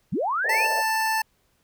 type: linear sweep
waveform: sine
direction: up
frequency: 116.54 to 2735 Hz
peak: -22 dBFS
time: 0.12-0.67 s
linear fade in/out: 10 ms
type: band-pass noise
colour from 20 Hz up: white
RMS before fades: -33 dBFS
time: 0.44-0.82 s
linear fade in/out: 5 ms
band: 450 to 680 Hz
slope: 48 dB/octave
type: tone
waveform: 25% pulse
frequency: 883 Hz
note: A5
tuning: 6 cents sharp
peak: -18 dBFS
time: 0.49-1.22 s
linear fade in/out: 5 ms
effects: pink hiss -67 dBFS RMS until 1.63 s